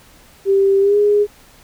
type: tone with pitch glide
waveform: sine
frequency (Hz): 392 to 413.2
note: G4 to G#4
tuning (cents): 0 to -9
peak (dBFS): -10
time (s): 0.45-1.27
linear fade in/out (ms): 50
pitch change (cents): +91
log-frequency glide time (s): 0.8-0.97
effects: pink hiss -47 dBFS RMS until 1.63 s